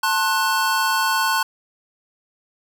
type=chord; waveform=square; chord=F# diminished; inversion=first; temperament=just; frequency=888 / 1065.6 / 1480 Hz; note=A5 / C6 / F#6; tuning=+16 / +31 / 0 cents; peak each=-23 dBFS; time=0.03-1.43 s; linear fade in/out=5 ms; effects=none